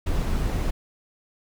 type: noise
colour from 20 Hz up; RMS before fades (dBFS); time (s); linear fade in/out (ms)
brown; -24; 0.06-0.71; 10
effects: none